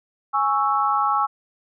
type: chord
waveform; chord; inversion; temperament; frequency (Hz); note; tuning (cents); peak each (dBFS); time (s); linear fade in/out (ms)
sine; C# minor; second; equal; 830.6 / 1108.7 / 1318.5; G#5 / C#6 / E6; 0 / 0 / 0; -22; 0.33-1.27; 20
effects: none